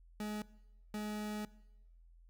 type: tone bursts at uneven times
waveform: 40% pulse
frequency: 211 Hz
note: G#3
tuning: 28 cents sharp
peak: -37 dBFS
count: 2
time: 0.2-0.42 / 0.94-1.45 s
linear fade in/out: 2 ms
effects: noise-tail reverb RT60 1.0 s tail -21 dB re dry + added 42 Hz sine -58 dBFS peak until 2.29 s